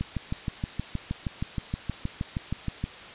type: click train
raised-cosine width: 5 ms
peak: -16 dBFS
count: 19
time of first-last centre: 0.01-2.84 s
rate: 6.36 Hz
effects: white hiss -43 dBFS RMS until 3.14 s + resampled to 8000 Hz